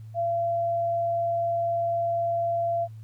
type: tone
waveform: sine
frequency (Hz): 681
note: F5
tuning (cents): -44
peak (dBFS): -23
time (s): 0.14-2.88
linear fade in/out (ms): 50
effects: added 110 Hz sine -39 dBFS peak until 3.03 s + pink hiss -66 dBFS RMS until 3.03 s